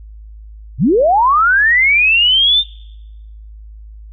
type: linear sweep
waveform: sine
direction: up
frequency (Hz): 94.5 to 3649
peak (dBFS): -8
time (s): 0.78-2.64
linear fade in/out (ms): 50
effects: noise-tail reverb RT60 1.0 s tail -25 dB re dry + added 53 Hz sine -32 dBFS peak until 4.12 s